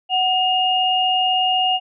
sine tone pair together, 743 / 2841 Hz, F#5 / F7, +7 / +29 cents, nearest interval octave + major seventh, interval 2322 cents, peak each -18 dBFS, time 0.09-1.8 s, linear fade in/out 50 ms, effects none

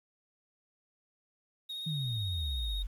triangle tone with vibrato, 3729 Hz, A#7, in tune, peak -36 dBFS, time 1.69-2.83 s, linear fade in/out 10 ms, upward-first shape sine, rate 16 Hz, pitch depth 21 cents each way
sine exponential sweep, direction down, 165.5 to 43.19 Hz, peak -32 dBFS, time 1.86-2.87 s, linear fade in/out 10 ms
effects 10-bit

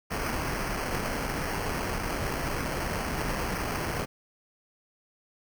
pink noise with sample-and-hold, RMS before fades -31 dBFS, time 0.1-4.06 s, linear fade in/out 20 ms, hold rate 3675 Hz, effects none

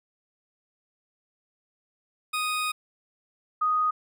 20% pulse / sine tone pair in turn, 1244.5 / 1244.5 Hz, D#6 / D#6, 0 / 0 cents, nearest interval unison, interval 0 cents, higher neither, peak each -21 dBFS, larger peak neither, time 2.33-2.72 / 3.61-3.91 s, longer first, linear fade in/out 10 ms, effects none

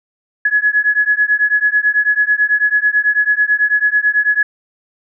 sine beating tone pair, 1686 / 1695.1 Hz, G#6 / G#6, +26 / +35 cents, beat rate 9.1 Hz, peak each -14 dBFS, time 0.45-4.43 s, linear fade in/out 5 ms, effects none

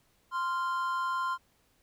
triangle tone pair together, 1043.6 / 1389 Hz, C6 / F6, -5 / -10 cents, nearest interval perfect fourth, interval 495 cents, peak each -28 / -33 dBFS, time 0.31-1.38 s, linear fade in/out 50 ms, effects pink hiss -69 dBFS RMS until 1.82 s

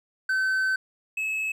triangle tone pair in turn, 1532 / 2586 Hz, G6 / E7, -40 / -34 cents, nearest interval major sixth, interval 906 cents, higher second, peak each -20 / -24 dBFS, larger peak first, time 0.29-0.76 / 1.17-1.52 s, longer first, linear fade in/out 5 ms, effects none

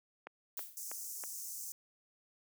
click train, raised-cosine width 0.5 ms, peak -29 dBFS, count 4, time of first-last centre 0.27-1.238 s, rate 3.1 Hz
violet noise with exponential decay, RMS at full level -39 dBFS, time 0.57-0.91 s, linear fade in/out 2 ms, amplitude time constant 73 ms
pink high-pass noise, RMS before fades -44 dBFS, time 0.77-1.72 s, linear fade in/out 0 ms, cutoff 5800 Hz, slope 48 dB/octave
effects high-pass 400 Hz 12 dB/octave

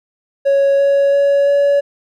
triangle tone with pitch steps, 554.4 / 558.6 / 562.8 / 567 Hz, C#5 / C#5 / C#5 / C#5, 0 / +13 / +26 / +39 cents, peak -7 dBFS, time 0.45-1.81 s, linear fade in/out 20 ms, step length 340 ms, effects tanh soft clip ceiling -3 dBFS

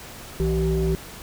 sine tone cluster, 62.2 / 162.5 / 383.5 Hz, B1 / E3 / G4, +13 / -24 / -38 cents, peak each -22 dBFS, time 0.4-0.95 s, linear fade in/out 0 ms, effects tanh soft clip ceiling -15 dBFS + pink hiss -40 dBFS RMS until 1.22 s

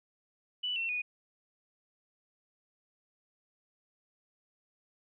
sine tone with pitch steps, 2969 / 2707 / 2468 Hz, F#7 / E7 / D#7, +5 / +45 / -15 cents, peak -31 dBFS, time 0.63-1.02 s, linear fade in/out 10 ms, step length 130 ms, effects none

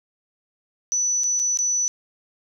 sine tone with dropouts, 5960 Hz, F#8, 12 cents sharp, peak -19 dBFS, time 0.92-1.88 s, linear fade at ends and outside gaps 0 ms, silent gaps 1.235-1.241 / 1.393-1.398 / 1.573-1.589 s, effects none

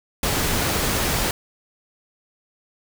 pink noise, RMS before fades -22 dBFS, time 0.23-1.31 s, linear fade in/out 2 ms, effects none

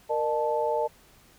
sine tone cluster, 465.6 / 605 / 874 Hz, A#4 / D#5 / A5, -2 / -49 / -12 cents, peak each -28 dBFS, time 0.09-0.88 s, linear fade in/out 20 ms, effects pink hiss -57 dBFS RMS until 1.38 s

